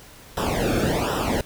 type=noise with flanger; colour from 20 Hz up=brown; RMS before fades=-23 dBFS; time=0.37-1.41 s; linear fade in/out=2 ms; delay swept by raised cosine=0.45 to 1.03 ms; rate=1.3 Hz; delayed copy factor=-1; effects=pink hiss -46 dBFS RMS until 1.45 s